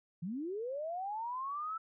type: linear sweep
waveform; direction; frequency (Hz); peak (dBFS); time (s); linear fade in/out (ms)
sine; up; 155.56 to 1333; -36; 0.22-1.78; 10
effects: none